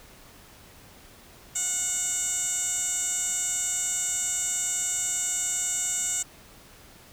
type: tone with band-pass filter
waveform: 15% pulse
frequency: 730 Hz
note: F#5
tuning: 24 cents flat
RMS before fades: -28 dBFS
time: 1.55-6.23 s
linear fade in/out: 10 ms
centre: 7600 Hz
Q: 5.7
effects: pink hiss -51 dBFS RMS until 7.12 s